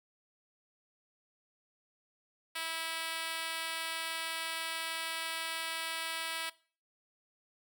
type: tone with high-pass filter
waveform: 5% pulse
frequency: 326.2 Hz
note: E4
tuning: 18 cents flat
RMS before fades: -38 dBFS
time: 2.55-6.5 s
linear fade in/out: 10 ms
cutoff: 810 Hz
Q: 0.53
effects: noise-tail reverb RT60 0.4 s tail -19 dB re dry